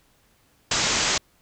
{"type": "low-pass noise", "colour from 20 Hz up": "white", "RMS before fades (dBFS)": -23, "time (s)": [0.71, 1.18], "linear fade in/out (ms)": 5, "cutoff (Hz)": 7500, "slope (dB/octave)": 96, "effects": ["pink hiss -62 dBFS RMS until 1.41 s"]}